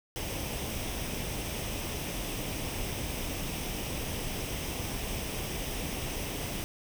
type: noise with comb filter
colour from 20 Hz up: pink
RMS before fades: -35 dBFS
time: 0.16-6.64 s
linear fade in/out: 0 ms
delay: 0.35 ms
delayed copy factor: +0.5
effects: none